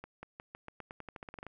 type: accelerating click train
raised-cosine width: 0.5 ms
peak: -29 dBFS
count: 16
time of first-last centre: 0.04-1.467 s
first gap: 190 ms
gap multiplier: 0.89
effects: none